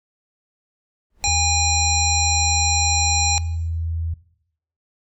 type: noise with exponential growth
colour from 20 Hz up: brown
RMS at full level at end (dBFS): -31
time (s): 1.1-1.28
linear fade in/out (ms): 2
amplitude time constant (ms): 37
type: harmonic tone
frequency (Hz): 816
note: G#5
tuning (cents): -31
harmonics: 1 / 3 / 5 / 7 / 9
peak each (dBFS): -24 / -24 / -24 / -24 / -24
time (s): 1.24-3.38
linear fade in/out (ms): 0
type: tone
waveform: sine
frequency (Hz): 82.41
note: E2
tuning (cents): 0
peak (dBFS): -22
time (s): 1.27-4.14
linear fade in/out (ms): 5
effects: noise-tail reverb RT60 0.7 s tail -18 dB re dry